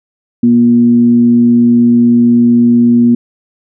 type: tone with frequency modulation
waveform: sine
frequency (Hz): 238.4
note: A#3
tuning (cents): +39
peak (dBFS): -4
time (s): 0.43-3.15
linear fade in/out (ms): 5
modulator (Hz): 116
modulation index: 0.27
effects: none